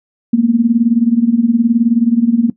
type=tone with tremolo; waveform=sine; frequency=233.1 Hz; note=A#3; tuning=in tune; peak=-5 dBFS; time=0.33-2.5 s; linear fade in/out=5 ms; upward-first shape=sine; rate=19 Hz; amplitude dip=80%; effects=noise-tail reverb RT60 0.1 s tail -18 dB re dry